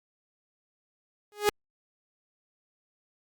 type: tone with exponential growth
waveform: sawtooth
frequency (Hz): 415.2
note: G#4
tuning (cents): 0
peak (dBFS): -13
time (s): 1.32-1.49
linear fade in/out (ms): 0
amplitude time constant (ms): 35
effects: Opus 48 kbps